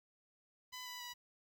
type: tone with pitch steps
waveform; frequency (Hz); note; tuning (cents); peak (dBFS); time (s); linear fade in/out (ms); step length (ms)
10% pulse; 1003 / 989.8 / 976.7; B5 / B5 / B5; +26 / +4 / -20; -37; 0.72-1.14; 20; 140
effects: 11-bit